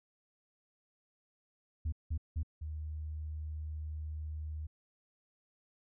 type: tone bursts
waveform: sine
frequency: 78 Hz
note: D#2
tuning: 5 cents sharp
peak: -29 dBFS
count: 3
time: 1.85-2.432 s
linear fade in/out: 10 ms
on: 74 ms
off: 180 ms
type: tone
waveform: sine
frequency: 77 Hz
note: D#2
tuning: 17 cents flat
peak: -37 dBFS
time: 2.61-4.67 s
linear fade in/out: 10 ms
effects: tanh soft clip ceiling -30 dBFS